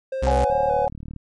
triangle tone with vibrato, 516 Hz, C5, 24 cents flat, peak -22 dBFS, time 0.12-0.86 s, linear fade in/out 5 ms, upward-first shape square, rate 2.6 Hz, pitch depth 44 cents each way
40% pulse tone, 65.41 Hz, C2, in tune, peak -19 dBFS, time 0.22-0.45 s, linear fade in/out 10 ms
sine chord, C# suspended fourth, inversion none, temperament equal, 554.4 / 740 / 830.6 Hz, C#5 / F#5 / G#5, 0 / 0 / 0 cents, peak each -22 / -26 / -22 dBFS, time 0.27-0.88 s, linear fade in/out 0 ms
click train, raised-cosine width 5 ms, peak -24 dBFS, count 26, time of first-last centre 0.5-1.163 s, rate 37.7 Hz
effects MP3 48 kbps

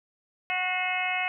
harmonic tone with a mistuned harmonic, 367 Hz, F#4, 14 cents flat, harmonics 2 / 3 / 4 / 5 / 6 / 7 / 8, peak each -31 / -39 / -37 / -38 / -30 / -31 / -39 dBFS, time 0.5-1.28 s, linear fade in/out 0 ms, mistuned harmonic 6, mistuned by -36 cents, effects none

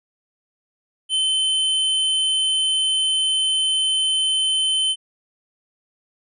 square tone, 3069 Hz, G7, 37 cents flat, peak -18 dBFS, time 1.09-4.96 s, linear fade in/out 50 ms, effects resampled to 24000 Hz

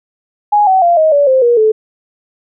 sine tone with pitch steps, 830.6 / 757.3 / 690.4 / 629.5 / 573.9 / 523.2 / 477.1 / 434.9 Hz, G#5 / F#5 / F5 / D#5 / D5 / C5 / A#4 / A4, 0 / +40 / -20 / +20 / -40 / 0 / +40 / -20 cents, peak -6 dBFS, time 0.52-1.72 s, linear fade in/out 10 ms, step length 150 ms, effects none

